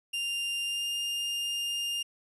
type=tone with pitch glide; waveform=40% pulse; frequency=2794 to 2812 Hz; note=F7 to F7; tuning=0 to +11 cents; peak=-29 dBFS; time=0.13-2.03 s; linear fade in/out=10 ms; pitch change=+11 cents; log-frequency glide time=0.63-0.88 s; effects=resampled to 24000 Hz